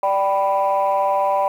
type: chord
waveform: sine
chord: G major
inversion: second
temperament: equal with one note detuned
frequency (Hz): 587.3 / 778.6 / 987.8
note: D5 / G5 / B5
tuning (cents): 0 / -12 / 0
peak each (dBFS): -19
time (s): 0.03-1.48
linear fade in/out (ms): 2
effects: tanh soft clip ceiling -10 dBFS + 8-bit